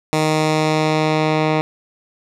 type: tone with low-pass filter sweep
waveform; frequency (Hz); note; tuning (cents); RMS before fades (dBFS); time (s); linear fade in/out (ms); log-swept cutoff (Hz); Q
10% pulse; 155.5; D#3; -1; -17; 0.13-1.61; 0; 9100 to 3000; 0.84
effects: none